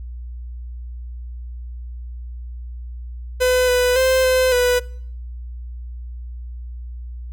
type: tone with pitch steps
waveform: 45% pulse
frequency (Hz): 504 / 496.9 / 520 / 514 / 493.6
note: B4 / B4 / C5 / C5 / B4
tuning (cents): +35 / +11 / -11 / -31 / -1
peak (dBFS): -14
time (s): 3.4-4.8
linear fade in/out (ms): 20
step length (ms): 280
effects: noise-tail reverb RT60 0.6 s tail -23 dB re dry + added 60 Hz sine -29 dBFS peak until 7.32 s